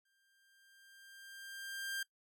sawtooth tone with exponential growth, 1590 Hz, G6, 24 cents sharp, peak -33 dBFS, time 0.05-2.03 s, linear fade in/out 5 ms, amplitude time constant 430 ms, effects noise-tail reverb RT60 0.1 s tail -20 dB re dry

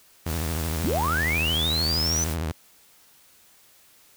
white noise, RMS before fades -36 dBFS, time 0.25-2.37 s, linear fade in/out 50 ms
sawtooth tone with vibrato, 80.5 Hz, E2, 41 cents flat, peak -22 dBFS, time 0.26-2.52 s, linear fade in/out 5 ms, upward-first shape square, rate 13 Hz, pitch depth 100 cents each way
sine linear sweep, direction up, 155.56 to 6100 Hz, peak -23 dBFS, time 0.84-2.24 s, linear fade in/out 0 ms
effects white hiss -56 dBFS RMS until 4.16 s

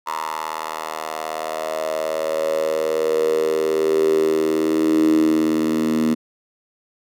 10% pulse tone with high-pass filter sweep, 78.8 Hz, D#2, 23 cents sharp, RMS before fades -20 dBFS, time 0.06-6.15 s, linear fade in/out 20 ms, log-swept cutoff 940 to 250 Hz, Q 8.4, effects none

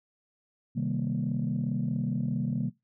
sine chord, C minor seventh, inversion none, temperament equal, 130.81 / 155.56 / 196 / 233.1 Hz, C3 / Eb3 / G3 / Bb3, 0 / 0 / 0 / 0 cents, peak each -31 / -32 / -33 / -31 dBFS, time 0.75-2.7 s, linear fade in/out 20 ms, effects noise-tail reverb RT60 0.2 s tail -20 dB re dry + tanh soft clip ceiling -20 dBFS

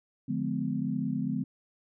sine chord, D diminished seventh, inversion none, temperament just, 146.83 / 176.2 / 211.4 / 253.7 Hz, D3 / F3 / Ab3 / Cb4, 0 / +16 / +31 / +47 cents, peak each -35 / -35 / -33 / -32 dBFS, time 0.28-1.44 s, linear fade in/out 10 ms, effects none

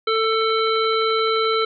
harmonic tone, 444.2 Hz, A4, 16 cents sharp, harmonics 1 / 3 / 5 / 7 / 9, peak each -20 / -21 / -29 / -30 / -27 dBFS, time 0.07-1.65 s, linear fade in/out 5 ms, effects none

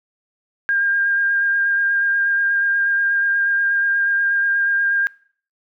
sine tone with vibrato, 1607 Hz, G6, 43 cents sharp, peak -15 dBFS, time 0.69-5.07 s, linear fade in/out 0 ms, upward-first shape sine, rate 8.3 Hz, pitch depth 14 cents each way, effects noise-tail reverb RT60 0.5 s tail -23 dB re dry

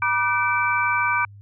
sine tone cluster, 964 / 1191 / 1523 / 2323 Hz, B5 / D6 / F#6 / D7, -42 / +24 / +50 / -20 cents, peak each -24 dBFS, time 0.02-1.25 s, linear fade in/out 2 ms, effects added 101 Hz sine -41 dBFS peak until 1.41 s

